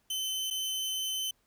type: tone with dropouts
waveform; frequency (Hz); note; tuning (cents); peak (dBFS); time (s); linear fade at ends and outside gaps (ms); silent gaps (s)
sawtooth; 3059; G7; -43; -28; 0.1-1.31; 5; 0.503-0.508
effects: pink hiss -72 dBFS RMS until 1.46 s